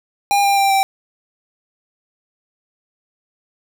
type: tone with pitch steps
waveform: square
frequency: 806 / 797.2 / 788.5 / 779.9 Hz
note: G5 / G5 / G5 / G5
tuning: +48 / +29 / +10 / -9 cents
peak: -13 dBFS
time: 0.31-0.83 s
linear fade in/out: 0 ms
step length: 130 ms
effects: none